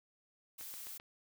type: noise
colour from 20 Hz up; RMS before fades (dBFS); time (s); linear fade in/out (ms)
blue; -47; 0.58-0.98; 10
type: click train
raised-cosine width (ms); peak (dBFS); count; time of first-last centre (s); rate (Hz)
0.3; -35; 4; 0.61-0.999; 7.71
effects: none